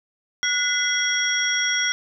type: tone cluster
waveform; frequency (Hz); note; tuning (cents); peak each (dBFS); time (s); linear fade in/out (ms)
sine; 1460 / 2027 / 3315 / 5620; F#6 / B6 / G#7 / F8; -24 / +45 / -4 / +10; -25; 0.43-1.92; 0
effects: none